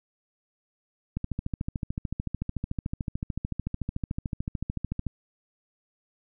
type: click train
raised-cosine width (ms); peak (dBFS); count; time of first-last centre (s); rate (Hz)
5; -17; 54; 1.17-5.067; 13.6
effects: none